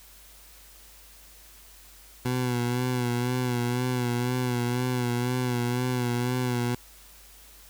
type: tone with vibrato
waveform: 20% pulse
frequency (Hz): 123.47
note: B2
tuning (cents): 0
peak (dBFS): -20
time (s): 2.25-6.75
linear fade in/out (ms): 5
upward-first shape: sine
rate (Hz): 2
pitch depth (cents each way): 44
effects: added 50 Hz sine -54 dBFS peak until 7.69 s + white hiss -52 dBFS RMS until 7.69 s